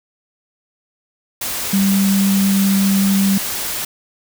sine tone in noise, 196 Hz, G3, in tune, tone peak -12 dBFS, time 1.73-3.38 s, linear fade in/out 5 ms, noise white, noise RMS -23 dBFS, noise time 1.41-3.85 s, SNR +8 dB, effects none

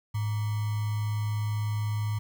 sine tone with sample-and-hold, 106 Hz, G#2, 36 cents sharp, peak -26 dBFS, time 0.14-2.19 s, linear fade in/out 10 ms, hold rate 1050 Hz, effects none

